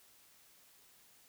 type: silence
effects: white hiss -64 dBFS RMS until 1.28 s